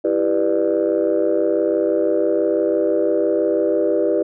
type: chord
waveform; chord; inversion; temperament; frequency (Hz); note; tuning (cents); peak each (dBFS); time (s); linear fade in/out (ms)
sine; E minor seventh; none; just; 329.6 / 395.6 / 494.4 / 593.3; E4 / G4 / B4 / D5; 0 / +16 / +2 / +18; -20; 0.04-4.23; 10
effects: tanh soft clip ceiling -8 dBFS